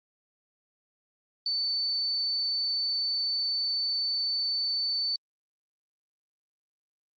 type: tone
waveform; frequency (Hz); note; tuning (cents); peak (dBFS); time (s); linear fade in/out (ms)
sine; 4516; C#8; +31; -26; 1.46-5.16; 2
effects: Opus 32 kbps